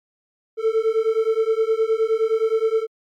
triangle beating tone pair, 440 / 449.6 Hz, A4 / A4, 0 / +37 cents, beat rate 9.6 Hz, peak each -18 / -18 dBFS, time 0.57-2.87 s, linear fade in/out 50 ms, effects MP3 96 kbps

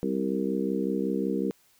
harmonic tone with a mistuned harmonic, 65.41 Hz, C2, in tune, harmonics 3 / 4 / 5 / 6 / 7, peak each -30 / -31 / -32 / -33 / -33 dBFS, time 0.03-1.51 s, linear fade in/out 0 ms, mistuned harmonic 7, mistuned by +27 cents, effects white hiss -63 dBFS RMS until 1.79 s

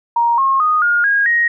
sine tone with pitch steps, 939 / 1078.6 / 1239 / 1423.3 / 1634.9 / 1878 Hz, A#5 / C#6 / D#6 / F6 / G#6 / A#6, +12 / -48 / -8 / +32 / -28 / +12 cents, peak -11 dBFS, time 0.16-1.48 s, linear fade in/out 5 ms, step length 220 ms, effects none

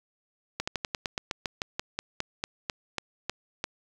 slowing click train, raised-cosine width 0.2 ms, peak -12 dBFS, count 18, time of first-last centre 0.6-3.641 s, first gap 75 ms, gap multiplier 1.1, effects 7-bit

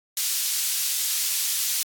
pink high-pass noise, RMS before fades -25 dBFS, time 0.17-1.83 s, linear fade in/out 2 ms, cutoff 4600 Hz, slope 12 dB/octave, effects AAC 64 kbps

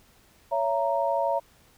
sine chord, A# diminished, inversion first, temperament just, 559.4 / 671.3 / 932.3 Hz, C#5 / E5 / A#5, +16 / +31 / 0 cents, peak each -27 dBFS, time 0.51-1.4 s, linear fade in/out 20 ms, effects pink hiss -59 dBFS RMS until 1.77 s

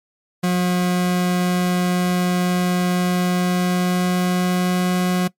40% pulse tone with pitch glide, 179.6 to 181.06 Hz, F3 to F#3, +49 to -37 cents, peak -15 dBFS, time 0.43-5.28 s, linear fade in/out 10 ms, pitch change +14 cents, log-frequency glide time 3.07-4.95 s, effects noise-tail reverb RT60 0.1 s tail -20 dB re dry + MP3 96 kbps

